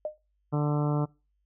sine tone with exponential decay, 610 Hz, D#5, 34 cents flat, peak -25 dBFS, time 0.05-0.18 s, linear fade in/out 2 ms, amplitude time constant 27 ms
harmonic tone, 147.8 Hz, D3, 11 cents sharp, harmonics 1 / 2 / 3 / 4 / 5 / 6 / 7 / 8 / 9, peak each -25 / -31 / -35 / -37 / -39 / -41 / -42 / -43 / -44 dBFS, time 0.52-1.06 s, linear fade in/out 20 ms
effects noise-tail reverb RT60 0.3 s tail -24 dB re dry + added 50 Hz sine -70 dBFS peak until 1.45 s

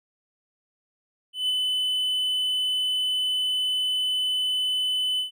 triangle tone with ADSR envelope, 3013 Hz, F#7, 31 cents sharp, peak -19 dBFS, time 1.33-5.31 s, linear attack 160 ms, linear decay 17 ms, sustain -2 dB, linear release 120 ms, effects none

